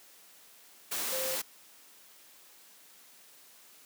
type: tone in noise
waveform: sine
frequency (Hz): 523.3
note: C5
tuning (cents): 0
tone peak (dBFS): -35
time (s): 1.12-1.36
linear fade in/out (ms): 10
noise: white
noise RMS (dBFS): -34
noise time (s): 0.91-1.42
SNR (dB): -4
effects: white hiss -57 dBFS RMS until 3.85 s + high-pass 200 Hz 12 dB/octave